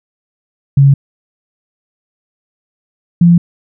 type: tone pair in turn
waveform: sine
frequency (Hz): 138.59 / 171.96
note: C#3 / F3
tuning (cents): 0 / -27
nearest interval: major third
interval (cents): 373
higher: second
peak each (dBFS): -3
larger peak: neither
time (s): 0.77-0.94 / 3.21-3.38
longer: neither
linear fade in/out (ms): 5
effects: none